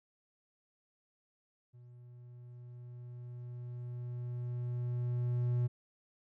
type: tone with level ramp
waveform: triangle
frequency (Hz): 122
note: B2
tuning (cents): -21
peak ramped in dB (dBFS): -51 to -26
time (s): 1.73-5.68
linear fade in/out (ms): 20
effects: none